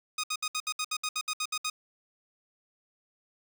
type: tone bursts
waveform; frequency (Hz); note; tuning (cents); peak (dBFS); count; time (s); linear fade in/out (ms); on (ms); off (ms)
10% pulse; 1244.5; D#6; 0; -21; 13; 0.18-1.7; 5; 56; 66
effects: none